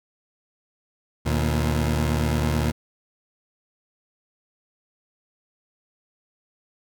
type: tone pair together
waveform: 20% pulse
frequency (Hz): 76.07 / 118.6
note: D#2 / A#2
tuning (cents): -39 / +30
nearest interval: minor sixth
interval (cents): 769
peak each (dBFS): -17 / -21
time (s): 1.25-2.72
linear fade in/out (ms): 20
effects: none